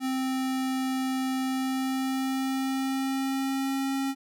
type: tone with pitch glide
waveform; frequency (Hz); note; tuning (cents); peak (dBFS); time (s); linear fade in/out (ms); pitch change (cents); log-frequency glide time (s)
square; 261.6 to 270.8; C4 to C#4; 0 to -40; -27; 0-4.15; 50; +60; 1.43-3.94
effects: none